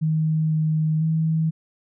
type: tone with pitch steps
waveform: sine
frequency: 157.3 / 156.4 / 160 Hz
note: D#3 / D#3 / D#3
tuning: +19 / +9 / +49 cents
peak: -18 dBFS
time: 0.01-1.51 s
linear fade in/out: 20 ms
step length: 500 ms
effects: none